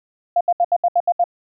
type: tone bursts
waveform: sine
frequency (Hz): 698.5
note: F5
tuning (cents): 0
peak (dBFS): -12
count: 8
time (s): 0.36-1.241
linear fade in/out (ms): 5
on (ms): 48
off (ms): 71
effects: none